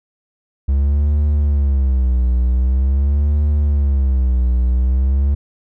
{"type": "tone with vibrato", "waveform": "triangle", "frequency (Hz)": 67.4, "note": "C#2", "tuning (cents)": -48, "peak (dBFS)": -10, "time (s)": [0.68, 5.35], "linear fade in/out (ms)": 10, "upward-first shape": "sine", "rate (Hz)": 0.45, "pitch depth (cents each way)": 160, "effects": []}